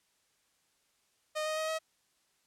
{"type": "tone with pitch steps", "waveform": "sawtooth", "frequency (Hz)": [616, 623.2, 630.4, 637.7], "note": ["D#5", "D#5", "D#5", "D#5"], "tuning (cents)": [-17, 3, 23, 42], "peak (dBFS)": -28, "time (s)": [1.35, 1.79], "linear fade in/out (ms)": 20, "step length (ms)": 110, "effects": ["white hiss -73 dBFS RMS until 2.46 s", "low-pass 10000 Hz 12 dB/octave"]}